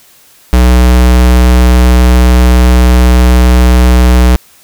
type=tone; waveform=square; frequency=61.74 Hz; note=B1; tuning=in tune; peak=-3 dBFS; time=0.53-4.36 s; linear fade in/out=0 ms; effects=white hiss -42 dBFS RMS until 4.63 s